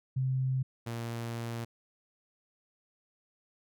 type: tone pair in turn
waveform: sine / sawtooth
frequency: 130.81 / 116.54 Hz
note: C3 / A#2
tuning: 0 / 0 cents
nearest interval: major second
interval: 200 cents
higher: first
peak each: -27 / -31 dBFS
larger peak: first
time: 0.16-0.63 / 0.86-1.65 s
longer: second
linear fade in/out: 10 ms
effects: none